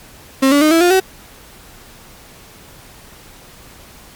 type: tone with pitch steps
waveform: 35% pulse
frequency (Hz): 267.5 / 286.7 / 307.3 / 329.3 / 353 / 378.3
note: C4 / D4 / D#4 / E4 / F4 / F#4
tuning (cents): +38 / -42 / -21 / -2 / +19 / +38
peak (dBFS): -7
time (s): 0.42-1.002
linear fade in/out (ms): 10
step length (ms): 97
effects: pink hiss -41 dBFS RMS until 4.15 s + MP3 96 kbps